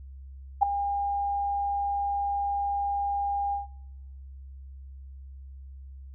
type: tone with ADSR envelope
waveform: sine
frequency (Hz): 806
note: G5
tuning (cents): +48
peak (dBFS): -13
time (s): 0.61-3.67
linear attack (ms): 20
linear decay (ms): 4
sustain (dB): -13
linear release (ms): 140
effects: noise-tail reverb RT60 0.9 s tail -23 dB re dry + added 67 Hz sine -41 dBFS peak until 6.14 s